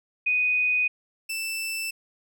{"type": "tone pair in turn", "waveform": ["sine", "sawtooth"], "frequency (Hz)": [2489, 2655], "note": ["D#7", "E7"], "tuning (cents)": [0, 12], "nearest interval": "minor second", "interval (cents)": 112, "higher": "second", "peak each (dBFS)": [-20, -25], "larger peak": "first", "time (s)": [[0.26, 0.88], [1.29, 1.91]], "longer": "neither", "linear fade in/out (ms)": 10, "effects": []}